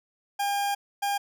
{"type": "tone pair in turn", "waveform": "40% pulse", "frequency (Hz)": [806, 806], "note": ["G5", "G5"], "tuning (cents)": [48, 48], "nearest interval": "unison", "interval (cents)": 0, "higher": "neither", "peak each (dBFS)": -24, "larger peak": "neither", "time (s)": [[0.39, 0.75], [1.02, 1.18]], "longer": "first", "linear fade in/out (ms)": 10, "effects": []}